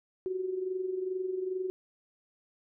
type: tone with amplitude modulation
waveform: sine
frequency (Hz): 372.5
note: F#4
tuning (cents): +12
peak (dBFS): -28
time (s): 0.26-1.7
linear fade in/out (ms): 0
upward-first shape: sine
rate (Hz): 22.4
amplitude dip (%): 60
effects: none